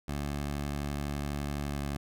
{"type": "tone with pitch glide", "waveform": "15% pulse", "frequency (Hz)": [71.9, 70.91], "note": ["D2", "C#2"], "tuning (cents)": [-36, 40], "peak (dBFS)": -26, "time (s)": [0.08, 1.97], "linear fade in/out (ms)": 5, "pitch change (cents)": -24, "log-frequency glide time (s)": [1.7, 1.77], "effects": []}